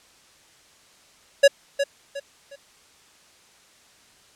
square tone with echo, 560 Hz, C#5, 18 cents sharp, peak -10 dBFS, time 1.43-1.48 s, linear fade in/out 10 ms, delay 360 ms, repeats 3, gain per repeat -10 dB, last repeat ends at 2.56 s, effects white hiss -55 dBFS RMS until 4.35 s + low-pass 8000 Hz 12 dB/octave

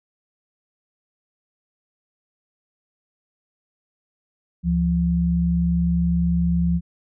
sine tone pair together, 72.4 / 172.2 Hz, D2 / F3, -24 / -24 cents, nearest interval octave + minor third, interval 1500 cents, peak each -23 / -18 dBFS, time 4.63-6.81 s, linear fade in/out 50 ms, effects none

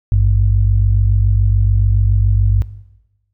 sine tone pair together, 52.97 / 100 Hz, G#1 / G2, +35 / +35 cents, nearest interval major seventh, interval 1100 cents, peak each -11 dBFS, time 0.12-2.62 s, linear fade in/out 0 ms, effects noise-tail reverb RT60 1.0 s tail -19 dB re dry + tanh soft clip ceiling -1 dBFS

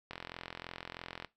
click train, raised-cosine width 0.3 ms, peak -25 dBFS, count 50, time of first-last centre 0.11-1.247 s, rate 43.1 Hz, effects noise-tail reverb RT60 0.2 s tail -18 dB re dry

